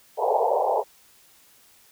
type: band-pass noise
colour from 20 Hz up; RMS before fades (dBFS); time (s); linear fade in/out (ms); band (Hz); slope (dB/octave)
white; -22; 0.17-0.84; 50; 410 to 940; 96
effects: white hiss -56 dBFS RMS until 1.91 s